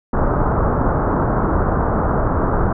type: low-pass noise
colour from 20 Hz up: pink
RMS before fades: -17 dBFS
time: 0.13-2.73 s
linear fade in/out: 5 ms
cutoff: 1400 Hz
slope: 48 dB/octave
effects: none